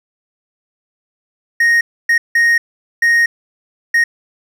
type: tone bursts at uneven times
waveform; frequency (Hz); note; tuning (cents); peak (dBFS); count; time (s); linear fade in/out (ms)
triangle; 1864.7; A#6; 0; -7; 5; 1.6-1.81 / 2.09-2.18 / 2.35-2.58 / 3.02-3.26 / 3.94-4.04; 5
effects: none